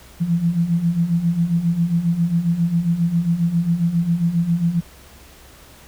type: beating tone pair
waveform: sine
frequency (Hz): 164.81 / 172.21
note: E3 / F3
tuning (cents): 0 / -24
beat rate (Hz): 7.4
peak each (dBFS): -22 / -17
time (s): 0.2-4.81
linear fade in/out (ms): 20
effects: added 66 Hz sine -48 dBFS peak until 5.87 s + pink hiss -46 dBFS RMS until 5.87 s